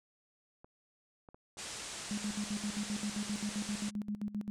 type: clicks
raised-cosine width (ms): 1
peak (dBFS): -39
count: 5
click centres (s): 0.645 / 1.288 / 1.345 / 1.571 / 2.682
type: low-pass noise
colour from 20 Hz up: white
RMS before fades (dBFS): -44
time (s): 1.57-3.91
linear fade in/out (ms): 20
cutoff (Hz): 9100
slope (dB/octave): 48
type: tone with tremolo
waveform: sine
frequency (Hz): 207.7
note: G#3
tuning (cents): 0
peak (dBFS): -33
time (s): 2.11-4.5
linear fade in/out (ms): 0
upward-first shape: square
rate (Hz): 7.6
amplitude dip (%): 80
effects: none

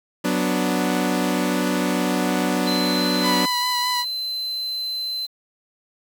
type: chord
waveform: sawtooth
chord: B minor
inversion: second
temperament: equal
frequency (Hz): 185 / 246.9 / 293.7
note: F#3 / B3 / D4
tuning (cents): 0 / 0 / 0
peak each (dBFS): -20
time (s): 0.24-3.46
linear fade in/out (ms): 10
type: tone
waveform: triangle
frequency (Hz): 4067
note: C8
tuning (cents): -50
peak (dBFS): -23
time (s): 2.66-5.27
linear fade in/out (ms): 20
type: tone with vibrato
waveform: sawtooth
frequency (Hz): 987.8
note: B5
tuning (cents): 0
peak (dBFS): -18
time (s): 3.21-4.05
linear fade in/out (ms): 50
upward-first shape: sine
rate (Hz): 4.8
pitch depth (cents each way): 19
effects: 7-bit

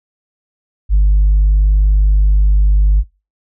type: tone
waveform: sine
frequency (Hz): 50.3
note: G1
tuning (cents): +45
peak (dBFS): -5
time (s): 0.89-3.04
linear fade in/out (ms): 50
effects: noise-tail reverb RT60 0.3 s tail -26 dB re dry + tanh soft clip ceiling -5 dBFS

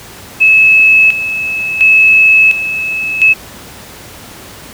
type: tone with tremolo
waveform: sine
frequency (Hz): 2593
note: E7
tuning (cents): -29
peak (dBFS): -3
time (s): 0.4-3.34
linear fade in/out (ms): 20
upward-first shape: square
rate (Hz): 0.71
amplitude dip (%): 70
effects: pink hiss -32 dBFS RMS until 4.73 s + high-pass 60 Hz 12 dB/octave

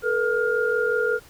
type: tone cluster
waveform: sine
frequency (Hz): 438.3 / 483.8 / 1413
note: A4 / B4 / F6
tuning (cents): -7 / -36 / +20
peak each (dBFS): -24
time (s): 0.02-1.2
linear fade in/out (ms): 50
effects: pink hiss -50 dBFS RMS until 1.29 s

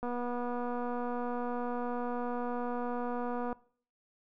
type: click train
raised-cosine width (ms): 1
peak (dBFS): -24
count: 851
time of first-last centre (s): 0.03-3.528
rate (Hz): 243
effects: noise-tail reverb RT60 0.5 s tail -21 dB re dry

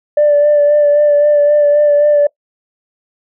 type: tone with vibrato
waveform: sine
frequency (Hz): 587.3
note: D5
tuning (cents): 0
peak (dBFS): -5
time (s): 0.17-2.27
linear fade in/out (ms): 5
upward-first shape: sine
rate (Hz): 3.8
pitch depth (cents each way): 22
effects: noise-tail reverb RT60 0.1 s tail -23 dB re dry + tanh soft clip ceiling -3 dBFS

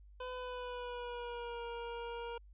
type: tone with pitch glide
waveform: 25% pulse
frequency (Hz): 504 to 470.2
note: B4 to A#4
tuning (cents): +35 to +15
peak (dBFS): -37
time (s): 0.2-2.38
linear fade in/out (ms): 5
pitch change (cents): -120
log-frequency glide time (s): 0.31-1.63
effects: added 50 Hz sine -55 dBFS peak until 2.53 s + resampled to 8000 Hz

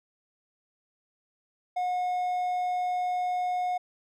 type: tone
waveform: triangle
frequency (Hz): 724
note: F#5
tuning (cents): -38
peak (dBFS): -24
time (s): 1.76-3.78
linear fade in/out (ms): 10
effects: none

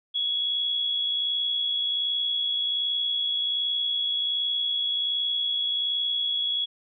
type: tone with amplitude modulation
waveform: sine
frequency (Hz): 3353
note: G#7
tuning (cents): +16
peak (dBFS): -22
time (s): 0.14-6.66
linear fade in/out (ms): 20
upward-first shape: sine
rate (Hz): 61.3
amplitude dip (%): 35
effects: none

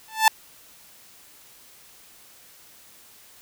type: tone with exponential growth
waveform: sawtooth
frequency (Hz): 880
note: A5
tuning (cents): 0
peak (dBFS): -6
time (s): 0.08-0.28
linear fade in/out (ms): 2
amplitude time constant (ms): 42
effects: white hiss -51 dBFS RMS until 3.41 s

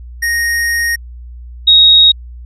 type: tone pair in turn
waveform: square / sine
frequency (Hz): 1864.7 / 3768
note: A#6 / A#7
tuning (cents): 0 / +18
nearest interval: octave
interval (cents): 1218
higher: second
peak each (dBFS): -13 / -3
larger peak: second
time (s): 0.22-0.96 / 1.67-2.12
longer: first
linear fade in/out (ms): 10
effects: added 60 Hz sine -28 dBFS peak until 2.45 s + resampled to 32000 Hz

